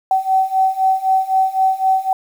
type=beating tone pair; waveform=sine; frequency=760 / 763.9 Hz; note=F#5 / G5; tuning=+46 / -45 cents; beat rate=3.9 Hz; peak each=-17 / -15 dBFS; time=0.11-2.13 s; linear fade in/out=2 ms; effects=7-bit